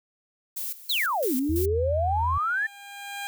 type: noise with tremolo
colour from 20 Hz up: violet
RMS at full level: -32 dBFS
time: 0.56-1.66 s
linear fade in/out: 10 ms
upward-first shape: square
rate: 3 Hz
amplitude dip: 80%
type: exponential two-way sweep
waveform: sine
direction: down then up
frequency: 4435 to 246.9 to 1810 Hz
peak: -23 dBFS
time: 0.89-2.67 s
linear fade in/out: 10 ms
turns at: 1.35 s
type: tone with pitch glide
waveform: sine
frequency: 82.41 to 82.89 Hz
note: E2 to E2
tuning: 0 to +10 cents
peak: -26 dBFS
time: 1.49-2.38 s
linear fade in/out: 5 ms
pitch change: +10 cents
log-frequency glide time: 1.74-2.25 s
type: tone with exponential growth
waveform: 15% pulse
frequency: 804 Hz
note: G5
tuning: 44 cents sharp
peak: -24 dBFS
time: 1.75-3.27 s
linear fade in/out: 0 ms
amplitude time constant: 330 ms
effects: none